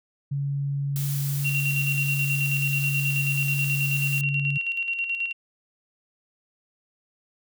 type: tone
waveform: sine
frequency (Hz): 140.5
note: C#3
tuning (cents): +24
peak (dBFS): -24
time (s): 0.31-4.58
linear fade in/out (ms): 10
type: noise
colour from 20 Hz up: blue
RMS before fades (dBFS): -34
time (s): 0.96-4.21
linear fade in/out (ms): 0
type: tone with tremolo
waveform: sine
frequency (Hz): 2746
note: F7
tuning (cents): -30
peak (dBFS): -23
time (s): 1.44-5.33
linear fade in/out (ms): 20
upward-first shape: square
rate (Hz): 9.3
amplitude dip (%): 50
effects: none